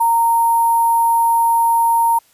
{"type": "tone with sample-and-hold", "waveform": "sine", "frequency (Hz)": 925, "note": "A#5", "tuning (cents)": -14, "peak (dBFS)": -11, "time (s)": [0, 2.19], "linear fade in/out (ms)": 10, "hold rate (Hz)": 11025, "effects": ["white hiss -54 dBFS RMS until 2.33 s", "resampled to 32000 Hz"]}